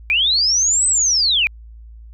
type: linear two-way sweep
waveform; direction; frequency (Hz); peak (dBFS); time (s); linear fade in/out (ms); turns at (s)
sine; up then down; 2315 to 8180 to 2315; -13; 0.1-1.47; 0; 0.87
effects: added 56 Hz sine -36 dBFS peak until 2.13 s